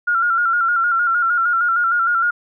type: tone with vibrato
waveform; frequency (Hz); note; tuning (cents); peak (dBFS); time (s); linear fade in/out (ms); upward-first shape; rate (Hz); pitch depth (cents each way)
sine; 1392; F6; -6; -14; 0.07-2.31; 10; square; 6.5; 47
effects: none